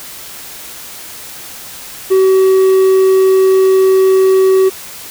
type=tone; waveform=triangle; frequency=380 Hz; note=F#4; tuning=46 cents sharp; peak=-4 dBFS; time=2.1-4.7 s; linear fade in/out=20 ms; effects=white hiss -30 dBFS RMS until 5.1 s